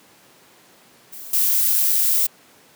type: noise with level steps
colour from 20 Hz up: violet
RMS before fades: -36 / -18 dBFS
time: 1.12-2.27 s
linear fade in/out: 10 ms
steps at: 1.33 s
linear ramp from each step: 5 ms
effects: pink hiss -51 dBFS RMS until 2.75 s + high-pass 200 Hz 12 dB/octave